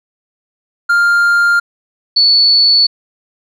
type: tone pair in turn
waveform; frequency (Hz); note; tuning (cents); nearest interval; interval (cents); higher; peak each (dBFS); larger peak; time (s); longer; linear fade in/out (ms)
triangle / sine; 1400 / 4445; F6 / C#8; +4 / +4; octave + minor sixth; 2000; second; -6; neither; 0.89-1.6 / 2.16-2.87; neither; 10
effects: none